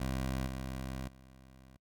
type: tone with level steps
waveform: 15% pulse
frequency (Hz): 65.41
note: C2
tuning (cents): 0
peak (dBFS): -27 / -32 / -49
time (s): 0-1.77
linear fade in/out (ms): 5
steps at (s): 0.47 / 1.08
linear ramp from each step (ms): 2
effects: noise-tail reverb RT60 0.1 s tail -24 dB re dry

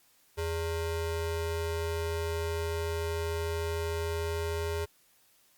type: ring-modulated tone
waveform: square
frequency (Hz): 248.3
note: B3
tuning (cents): +9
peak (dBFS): -28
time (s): 0.37-4.86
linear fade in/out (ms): 20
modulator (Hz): 165
effects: white hiss -65 dBFS RMS until 5.57 s + Opus 48 kbps

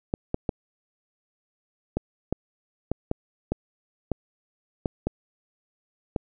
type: clicks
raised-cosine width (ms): 2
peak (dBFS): -11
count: 12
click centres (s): 0.139 / 0.344 / 0.492 / 1.97 / 2.326 / 2.916 / 3.114 / 3.52 / 4.117 / 4.858 / 5.07 / 6.162
effects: none

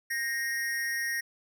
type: tone with amplitude modulation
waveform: square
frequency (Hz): 1864.7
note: A#6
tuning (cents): 0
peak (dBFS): -27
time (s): 0.1-1.21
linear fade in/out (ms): 10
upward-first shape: sine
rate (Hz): 255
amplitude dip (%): 60
effects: none

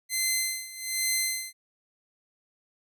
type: tone with tremolo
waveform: 10% pulse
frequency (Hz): 2064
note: C7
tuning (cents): -24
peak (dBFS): -15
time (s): 0.09-1.53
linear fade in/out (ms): 50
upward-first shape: sine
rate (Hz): 1.2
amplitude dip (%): 85
effects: none

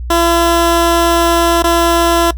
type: tone with dropouts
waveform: 15% pulse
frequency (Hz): 338.6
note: E4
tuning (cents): +46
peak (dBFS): -3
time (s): 0.1-2.31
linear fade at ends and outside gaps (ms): 5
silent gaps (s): 1.624-1.64
effects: noise-tail reverb RT60 0.1 s tail -20 dB re dry + added 60 Hz sine -20 dBFS peak until 2.37 s

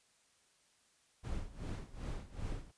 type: noise with tremolo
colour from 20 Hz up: brown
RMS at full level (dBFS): -39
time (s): 1.23-2.72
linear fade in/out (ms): 20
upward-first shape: sine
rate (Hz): 2.6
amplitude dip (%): 85
effects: white hiss -71 dBFS RMS until 2.77 s + resampled to 22050 Hz

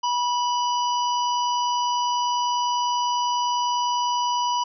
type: harmonic tone with a mistuned harmonic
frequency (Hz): 975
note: B5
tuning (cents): -23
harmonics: 1 / 3 / 5 / 6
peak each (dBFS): -21 / -31 / -35 / -37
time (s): 0.03-4.64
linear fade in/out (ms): 10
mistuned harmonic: 3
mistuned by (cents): +24
effects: none

